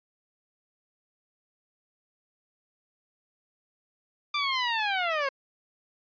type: linear sweep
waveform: 15% pulse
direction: down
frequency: 1190 to 531 Hz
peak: -19 dBFS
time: 4.34-5.29 s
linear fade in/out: 5 ms
effects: resampled to 11025 Hz